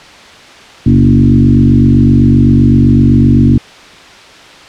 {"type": "tone with frequency modulation", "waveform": "sine", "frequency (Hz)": 181.5, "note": "F#3", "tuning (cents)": -33, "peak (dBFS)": -3, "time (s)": [0.86, 3.58], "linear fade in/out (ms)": 5, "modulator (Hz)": 47.8, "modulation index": 2.4, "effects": ["white hiss -34 dBFS RMS until 4.68 s", "low-pass 4000 Hz 12 dB/octave"]}